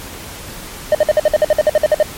triangle tone bursts, 610 Hz, D#5, 34 cents flat, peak -5 dBFS, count 14, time 0.92-2.028 s, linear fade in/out 2 ms, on 29 ms, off 54 ms, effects pink hiss -31 dBFS RMS until 2.17 s + MP3 64 kbps

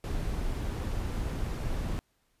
brown noise, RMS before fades -32 dBFS, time 0.04-1.99 s, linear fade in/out 0 ms, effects pink hiss -73 dBFS RMS until 2.4 s + resampled to 32000 Hz

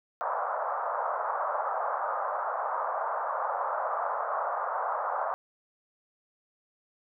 white band-pass noise, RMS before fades -31 dBFS, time 0.21-5.34 s, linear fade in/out 0 ms, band 550 to 1300 Hz, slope 48 dB/octave, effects none

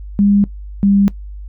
sine tone pair in turn, 202 / 199.33 Hz, G#3 / G3, -48 / +29 cents, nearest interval unison, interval 23 cents, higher first, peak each -8 dBFS, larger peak neither, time 0.19-0.44 / 0.83-1.08 s, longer neither, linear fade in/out 0 ms, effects noise-tail reverb RT60 0.1 s tail -19 dB re dry + added 50 Hz sine -27 dBFS peak until 1.48 s

